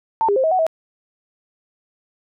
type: tone with pitch steps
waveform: sine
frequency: 895 / 404.6 / 526 / 639 / 743 / 645 Hz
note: A5 / G#4 / C5 / D#5 / F#5 / E5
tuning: +29 / -45 / +9 / +46 / +7 / -38 cents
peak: -14 dBFS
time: 0.21-0.666 s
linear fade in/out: 0 ms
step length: 76 ms
effects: none